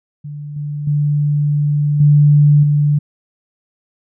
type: tone with level steps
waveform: sine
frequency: 146.83 Hz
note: D3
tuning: in tune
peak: -25 / -20 / -12 / -6 / -10 dBFS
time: 0.24-2.99 s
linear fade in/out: 10 ms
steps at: 0.56 / 0.87 / 2 / 2.63 s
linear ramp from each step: 5 ms
effects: none